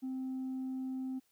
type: tone with tanh clipping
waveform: triangle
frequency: 260.8 Hz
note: C4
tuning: 5 cents flat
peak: -36 dBFS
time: 0.02-1.2 s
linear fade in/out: 20 ms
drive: 6 dB
effects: white hiss -74 dBFS RMS until 1.31 s